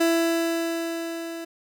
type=tone with level ramp; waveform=30% pulse; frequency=332.6 Hz; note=E4; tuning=16 cents sharp; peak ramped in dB=-15 to -30 dBFS; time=0-1.45 s; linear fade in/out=10 ms; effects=none